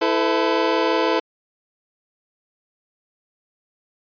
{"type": "chord", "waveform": "25% pulse", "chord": "E suspended fourth", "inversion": "none", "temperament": "equal with one note detuned", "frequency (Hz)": [329.6, 440, 506], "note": ["E4", "A4", "B4"], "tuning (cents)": [0, 0, 42], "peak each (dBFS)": -18, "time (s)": [0.01, 1.2], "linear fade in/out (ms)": 10, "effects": ["resampled to 11025 Hz"]}